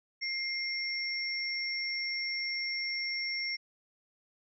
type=tone pair together; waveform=sine; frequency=2117 / 5478 Hz; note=C7 / F8; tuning=+20 / -34 cents; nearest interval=octave + major third; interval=1646 cents; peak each=-34 / -35 dBFS; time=0.21-3.57 s; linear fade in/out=20 ms; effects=none